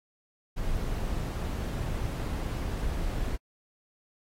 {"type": "noise", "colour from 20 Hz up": "brown", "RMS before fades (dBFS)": -31, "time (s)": [0.56, 3.37], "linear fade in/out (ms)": 20, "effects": ["AAC 48 kbps"]}